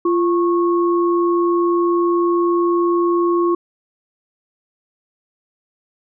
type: tone pair together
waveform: sine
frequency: 345.5 / 1097 Hz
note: F4 / C#6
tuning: -19 / -18 cents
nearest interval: octave + minor sixth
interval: 2001 cents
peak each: -14 / -21 dBFS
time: 0.05-3.55 s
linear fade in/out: 5 ms
effects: none